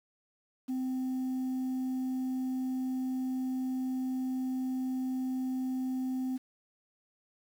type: tone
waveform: sine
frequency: 258 Hz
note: C4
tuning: 24 cents flat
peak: -28 dBFS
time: 0.68-6.38 s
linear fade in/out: 20 ms
effects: tanh soft clip ceiling -29 dBFS + 9-bit